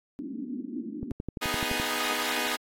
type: band-pass noise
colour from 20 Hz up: pink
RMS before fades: -36 dBFS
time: 0.19-1.11 s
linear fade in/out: 0 ms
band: 230 to 300 Hz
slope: 48 dB/octave
type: click train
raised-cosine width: 3 ms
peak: -20 dBFS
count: 10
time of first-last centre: 1.03-1.799 s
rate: 11.7 Hz
type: chord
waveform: 5% pulse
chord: G# minor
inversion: first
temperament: equal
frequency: 246.9 / 311.1 / 415.3 Hz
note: B3 / D#4 / G#4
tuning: 0 / 0 / 0 cents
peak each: -21 dBFS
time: 1.41-2.57 s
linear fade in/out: 20 ms
effects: AAC 48 kbps